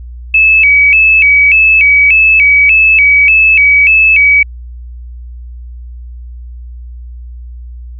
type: tone with vibrato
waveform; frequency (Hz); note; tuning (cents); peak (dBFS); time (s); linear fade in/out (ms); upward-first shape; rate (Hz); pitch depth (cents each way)
sine; 2435; D#7; -38; -3; 0.34-4.43; 5; square; 1.7; 120
effects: added 60 Hz sine -24 dBFS peak until 7.99 s